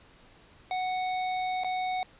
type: tone with dropouts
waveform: square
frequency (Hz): 740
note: F#5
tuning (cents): 0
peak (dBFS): -29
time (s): 0.71-2.03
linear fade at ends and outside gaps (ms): 1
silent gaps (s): 1.636-1.645
effects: pink hiss -57 dBFS RMS until 2.19 s + resampled to 8000 Hz